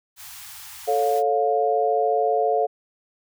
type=band-stop noise; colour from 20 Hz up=white; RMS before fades=-40 dBFS; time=0.16-1.23 s; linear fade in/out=50 ms; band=130 to 740 Hz; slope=96 dB/octave
type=chord; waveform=sine; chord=A augmented; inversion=none; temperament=equal with one note detuned; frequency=440 / 554.4 / 707 Hz; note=A4 / C#5 / E#5; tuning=0 / 0 / +21 cents; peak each=-22 / -25 / -21 dBFS; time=0.87-2.67 s; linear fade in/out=20 ms
effects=none